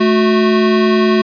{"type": "tone pair together", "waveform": "square", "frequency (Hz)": [217.4, 365.9], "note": ["A3", "F#4"], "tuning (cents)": [-21, -19], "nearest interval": "major sixth", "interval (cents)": 902, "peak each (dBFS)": -13, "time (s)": [0, 1.22], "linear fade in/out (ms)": 10, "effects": ["resampled to 11025 Hz", "8-bit"]}